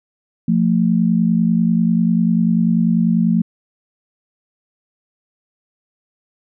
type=tone pair together; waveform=sine; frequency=174.61 / 224.8 Hz; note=F3 / A3; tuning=0 / +37 cents; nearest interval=major third; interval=437 cents; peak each=-15 dBFS; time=0.48-3.42 s; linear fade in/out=5 ms; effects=none

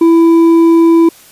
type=tone with hard clipping; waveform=sine; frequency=332 Hz; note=E4; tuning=12 cents sharp; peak=-5 dBFS; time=0.01-1.09 s; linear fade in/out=5 ms; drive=4 dB; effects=white hiss -40 dBFS RMS until 1.31 s + resampled to 32000 Hz

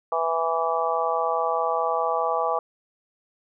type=harmonic tone; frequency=164.81 Hz; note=E3; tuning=in tune; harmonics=3 / 4 / 5 / 6 / 7; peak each=-28 / -27 / -27 / -31 / -27 dBFS; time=0.12-2.59 s; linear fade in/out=2 ms; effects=none

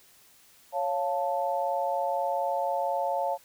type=chord; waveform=sine; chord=Db augmented; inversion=none; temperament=equal; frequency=554.4 / 698.5 / 880 Hz; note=Db5 / F5 / A5; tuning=0 / 0 / 0 cents; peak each=-30 dBFS; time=0.72-3.38 s; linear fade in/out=50 ms; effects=white hiss -58 dBFS RMS until 3.44 s

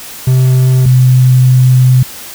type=tone pair in turn; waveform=triangle / sine; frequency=128.8 / 127.76 Hz; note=C3 / C3; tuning=-27 / -41 cents; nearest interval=unison; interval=14 cents; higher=first; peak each=-3 dBFS; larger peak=neither; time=0.27-0.86 / 0.86-2.03 s; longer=second; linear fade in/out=5 ms; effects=white hiss -28 dBFS RMS until 2.34 s

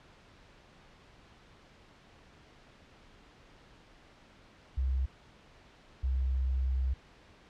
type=tone pair in turn; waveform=sine; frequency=65.41 / 65 Hz; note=C2 / C2; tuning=0 / -11 cents; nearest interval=unison; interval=11 cents; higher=first; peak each=-27 dBFS; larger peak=neither; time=4.77-5.06 / 6.03-6.94 s; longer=second; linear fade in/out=10 ms; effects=pink hiss -58 dBFS RMS until 7.49 s + low-pass 4000 Hz 12 dB/octave

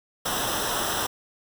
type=noise with comb filter; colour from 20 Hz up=pink; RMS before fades=-27 dBFS; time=0.25-1.07 s; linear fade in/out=10 ms; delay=0.44 ms; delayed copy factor=-0.8; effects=none

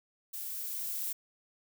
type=noise with level ramp; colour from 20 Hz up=violet; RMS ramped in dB=-40 to -35 dBFS; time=0.33-1.13 s; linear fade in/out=10 ms; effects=none

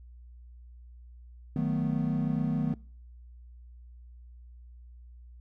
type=chord; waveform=triangle; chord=B dominant seventh; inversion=first; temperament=equal; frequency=155.56 / 185 / 220 / 246.9 Hz; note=D#3 / F#3 / A3 / B3; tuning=0 / 0 / 0 / 0 cents; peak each=-28 / -32 / -31 / -30 dBFS; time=1.56-2.74 s; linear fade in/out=2 ms; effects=noise-tail reverb RT60 0.5 s tail -25 dB re dry + added 60 Hz sine -47 dBFS peak until 5.4 s

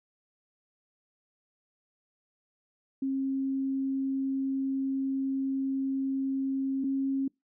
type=tone pair in turn; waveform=sine; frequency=269 / 270.6 Hz; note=C4 / C#4; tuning=+48 / -42 cents; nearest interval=unison; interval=10 cents; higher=second; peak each=-27 / -26 dBFS; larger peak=second; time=3.02-6.84 / 6.84-7.28 s; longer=first; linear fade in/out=5 ms; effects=noise-tail reverb RT60 0.2 s tail -26 dB re dry

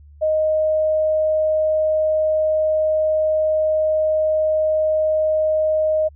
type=tone; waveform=sine; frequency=622.3 Hz; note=D#5; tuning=in tune; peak=-15 dBFS; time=0.21-6.09 s; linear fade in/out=20 ms; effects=added 73 Hz sine -42 dBFS peak until 6.15 s

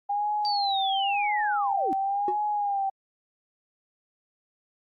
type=tone with vibrato; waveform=sine; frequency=806 Hz; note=G5; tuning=48 cents sharp; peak=-24 dBFS; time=0.09-2.9 s; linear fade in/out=10 ms; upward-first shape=sine; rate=0.96 Hz; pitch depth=70 cents each way
type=linear sweep; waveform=sine; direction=down; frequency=4681 to 258.4 Hz; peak=-28 dBFS; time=0.45-1.93 s; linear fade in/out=0 ms
type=tone with exponential decay; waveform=triangle; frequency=370 Hz; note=F#4; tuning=in tune; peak=-21 dBFS; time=2.28-2.39 s; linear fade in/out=2 ms; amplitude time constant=22 ms
effects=AAC 48 kbps

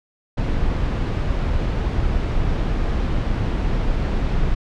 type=noise; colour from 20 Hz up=brown; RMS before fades=-20 dBFS; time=0.37-4.55 s; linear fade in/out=10 ms; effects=low-pass 4000 Hz 12 dB/octave

